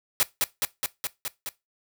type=noise with echo; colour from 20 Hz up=white; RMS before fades=-21 dBFS; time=0.2-0.23 s; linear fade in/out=0 ms; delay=210 ms; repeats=6; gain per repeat=-2 dB; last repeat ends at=1.49 s; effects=noise-tail reverb RT60 0.2 s tail -19 dB re dry